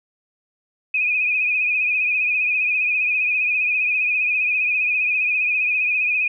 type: tone with vibrato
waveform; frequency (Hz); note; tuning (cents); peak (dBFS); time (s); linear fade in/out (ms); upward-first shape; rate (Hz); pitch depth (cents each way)
sine; 2489; D#7; 0; -17; 0.94-6.28; 5; triangle; 15; 66
effects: none